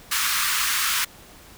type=high-pass noise; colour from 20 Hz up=pink; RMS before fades=-23 dBFS; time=0.11-1.05 s; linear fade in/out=10 ms; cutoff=1100 Hz; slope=48 dB/octave; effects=pink hiss -47 dBFS RMS until 1.57 s